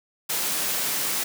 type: high-pass noise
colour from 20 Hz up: white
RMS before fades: -26 dBFS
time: 0.29-1.24 s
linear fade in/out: 10 ms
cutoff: 130 Hz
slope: 24 dB/octave
effects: none